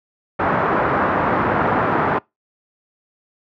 white low-pass noise, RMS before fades -18 dBFS, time 0.39-2.19 s, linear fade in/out 10 ms, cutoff 1400 Hz, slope 24 dB/octave, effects noise-tail reverb RT60 0.2 s tail -25 dB re dry + high-pass 100 Hz 12 dB/octave

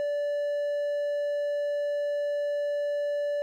triangle tone with hard clipping, 581 Hz, D5, 19 cents flat, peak -27 dBFS, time 0-3.42 s, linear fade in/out 0 ms, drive 6 dB, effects none

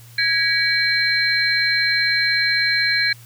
sine tone cluster, 1654 / 1934 / 2272 / 4128 Hz, G#6 / B6 / C#7 / C8, -8 / -37 / +42 / -24 cents, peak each -20 / -27 / -22 / -20 dBFS, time 0.18-3.13 s, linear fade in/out 5 ms, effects added 117 Hz sine -42 dBFS peak until 3.25 s + white hiss -48 dBFS RMS until 3.25 s

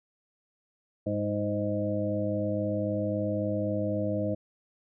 harmonic tone with a mistuned harmonic, 103.83 Hz, G#2, in tune, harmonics 1 / 2 / 3 / 5 / 6, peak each -33 / -33 / -33 / -33 / -33 dBFS, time 1.06-4.35 s, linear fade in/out 10 ms, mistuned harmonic 2, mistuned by -28 cents, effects none

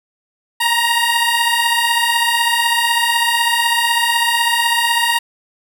15% pulse beating tone pair, 930 / 946 Hz, A#5 / A#5, -4 / +25 cents, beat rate 16 Hz, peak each -10 dBFS, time 0.6-5.19 s, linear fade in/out 10 ms, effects none

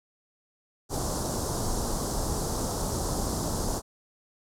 pink band-stop noise, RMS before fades -29 dBFS, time 0.89-3.82 s, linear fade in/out 50 ms, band 1100 to 5100 Hz, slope 24 dB/octave, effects low-pass 10000 Hz 12 dB/octave

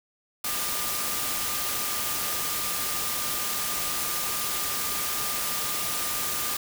sine tone in noise, 1204 Hz, D6, 43 cents sharp, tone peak -38 dBFS, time 0.44-6.57 s, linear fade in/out 5 ms, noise white, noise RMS -29 dBFS, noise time 0.44-6.57 s, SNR -12 dB, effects none

